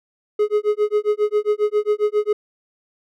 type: tone with tremolo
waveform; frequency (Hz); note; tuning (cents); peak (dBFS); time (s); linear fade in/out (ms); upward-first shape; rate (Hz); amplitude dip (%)
triangle; 420; G#4; +19; -11; 0.39-2.33; 5; sine; 7.4; 100
effects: none